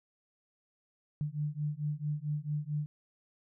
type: beating tone pair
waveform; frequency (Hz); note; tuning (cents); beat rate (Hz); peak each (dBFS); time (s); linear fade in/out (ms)
sine; 146.83 / 151.33; D3 / D#3; 0 / -48; 4.5; -35 / -35; 1.21-2.86; 0
effects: none